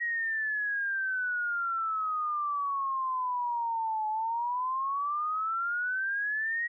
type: exponential two-way sweep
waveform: sine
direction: down then up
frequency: 1904 to 855 to 1904 Hz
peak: -28 dBFS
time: 0-6.68 s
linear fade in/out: 20 ms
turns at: 4.08 s
effects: none